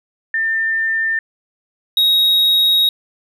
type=tone pair in turn; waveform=sine / triangle; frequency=1797 / 3783 Hz; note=A6 / A#7; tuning=+36 / +25 cents; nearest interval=octave + minor second; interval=1289 cents; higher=second; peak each=-15 / -9 dBFS; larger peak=second; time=0.34-1.19 / 1.97-2.89 s; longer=second; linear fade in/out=2 ms; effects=none

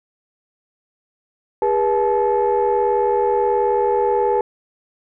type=tone cluster; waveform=sine; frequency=404.5 / 483.1 / 863 Hz; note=G#4 / B4 / A5; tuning=-46 / -38 / -34 cents; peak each=-18 dBFS; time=1.62-4.41 s; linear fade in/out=2 ms; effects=tanh soft clip ceiling -9 dBFS

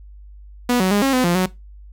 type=tone with pitch steps; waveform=sawtooth; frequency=245 / 186.7 / 204.5 / 271 / 254.2 / 173.9 / 184.9 Hz; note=B3 / F#3 / G#3 / C#4 / C4 / F3 / F#3; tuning=-14 / +16 / -26 / -39 / -50 / -7 / -1 cents; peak=-11 dBFS; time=0.69-1.46 s; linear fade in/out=5 ms; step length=110 ms; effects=noise-tail reverb RT60 0.2 s tail -19 dB re dry + added 50 Hz sine -38 dBFS peak until 1.92 s

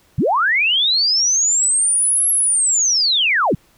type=linear two-way sweep; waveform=sine; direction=up then down; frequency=87.9 to 11300 to 87.9 Hz; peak=-13 dBFS; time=0.18-3.55 s; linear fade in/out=5 ms; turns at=2.3 s; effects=pink hiss -55 dBFS RMS until 3.77 s

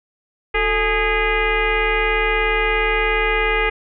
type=tone with frequency modulation; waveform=sine; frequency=1244.5 Hz; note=D#6; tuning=in tune; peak=-15 dBFS; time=0.54-3.7 s; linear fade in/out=10 ms; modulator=402 Hz; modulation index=3.1; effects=none

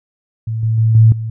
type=tone with level steps; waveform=sine; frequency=111.8 Hz; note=A2; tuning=28 cents sharp; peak=-17 / -12 / -9 / -4 / -19 dBFS; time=0.47-1.3 s; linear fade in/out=5 ms; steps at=0.63 / 0.78 / 0.95 / 1.12 s; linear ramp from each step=2 ms; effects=none

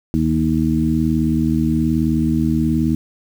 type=harmonic tone with a mistuned harmonic; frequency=78.8 Hz; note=D#2; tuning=23 cents sharp; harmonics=1 / 2 / 3 / 4; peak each=-23 / -20 / -18 / -20 dBFS; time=0.14-2.95 s; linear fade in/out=0 ms; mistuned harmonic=1; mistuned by=-48 cents; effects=7-bit

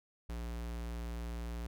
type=tone; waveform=square; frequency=58.27 Hz; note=A#1; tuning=in tune; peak=-39 dBFS; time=0.29-1.67 s; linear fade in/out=5 ms; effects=none

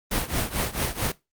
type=noise with tremolo; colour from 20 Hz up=pink; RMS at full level=-23 dBFS; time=0.11-1.12 s; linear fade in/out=5 ms; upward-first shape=triangle; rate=4.5 Hz; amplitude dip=90%; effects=noise-tail reverb RT60 0.2 s tail -18 dB re dry + Opus 32 kbps

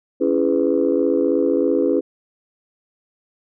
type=chord; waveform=sine; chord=C# minor seventh; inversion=none; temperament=just; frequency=277.2 / 332.6 / 415.8 / 498.9 Hz; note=C#4 / E4 / G#4 / B4; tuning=0 / +16 / +2 / +17 cents; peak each=-20 dBFS; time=0.2-2.01 s; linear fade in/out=20 ms; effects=tanh soft clip ceiling -6 dBFS

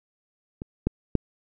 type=clicks; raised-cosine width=3 ms; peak=-21 / -9 / -7 dBFS; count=3; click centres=0.619 / 0.87 / 1.153 s; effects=none

